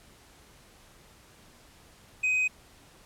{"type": "tone with tanh clipping", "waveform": "sine", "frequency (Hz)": 2513, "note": "D#7", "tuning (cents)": 17, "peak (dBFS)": -24, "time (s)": [2.23, 2.48], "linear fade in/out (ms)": 10, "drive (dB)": 3, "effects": ["pink hiss -56 dBFS RMS until 3.05 s", "low-pass 12000 Hz 12 dB/octave"]}